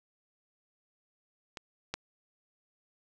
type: clicks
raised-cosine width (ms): 0.2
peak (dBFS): -23 / -16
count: 2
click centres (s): 1.572 / 1.94
effects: none